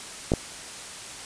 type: clicks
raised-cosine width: 2 ms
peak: -8 dBFS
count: 2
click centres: 0.319 / 0.337 s
effects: white hiss -39 dBFS RMS until 1.25 s + resampled to 22050 Hz